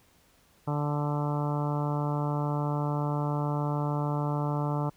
harmonic tone, 146.83 Hz, D3, in tune, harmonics 1 / 2 / 3 / 4 / 5 / 6 / 7 / 8 / 9, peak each -28 / -35 / -39 / -38 / -40 / -37 / -41 / -42 / -44 dBFS, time 0.67-4.9 s, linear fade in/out 10 ms, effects pink hiss -63 dBFS RMS until 4.96 s

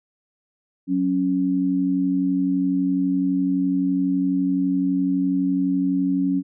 sine tone pair together, 184.8 / 276.7 Hz, F#3 / C#4, -2 / -3 cents, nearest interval perfect fifth, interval 699 cents, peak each -24 / -19 dBFS, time 0.87-6.43 s, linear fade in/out 50 ms, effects none

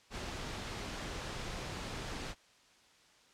pink noise, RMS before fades -41 dBFS, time 0.1-2.35 s, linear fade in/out 50 ms, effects white hiss -64 dBFS RMS until 3.33 s + low-pass 6000 Hz 12 dB/octave

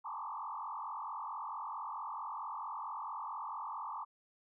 sine tone with frequency modulation, 1025 Hz, C6, 36 cents flat, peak -39 dBFS, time 0.04-4.05 s, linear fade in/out 20 ms, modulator 44.5 Hz, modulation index 4.1, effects none

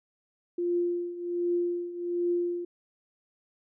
sine tone with tremolo, 349.2 Hz, F4, in tune, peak -23 dBFS, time 0.58-2.65 s, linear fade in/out 5 ms, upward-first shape triangle, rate 1.3 Hz, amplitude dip 80%, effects none

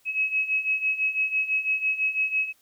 sine beating tone pair, 2560 / 2566 Hz, D#7 / E7, +49 / -47 cents, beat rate 6 Hz, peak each -28 / -24 dBFS, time 0.05-2.53 s, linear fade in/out 50 ms, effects white hiss -63 dBFS RMS until 2.61 s

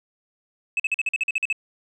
sine tone bursts, 2595 Hz, E7, 28 cents flat, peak -17 dBFS, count 11, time 0.77-1.527 s, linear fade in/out 2 ms, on 27 ms, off 46 ms, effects tanh soft clip ceiling -18 dBFS

